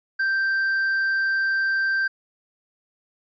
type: tone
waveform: triangle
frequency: 1568 Hz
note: G6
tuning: in tune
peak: -18 dBFS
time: 0.19-2.08 s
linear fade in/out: 10 ms
effects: resampled to 16000 Hz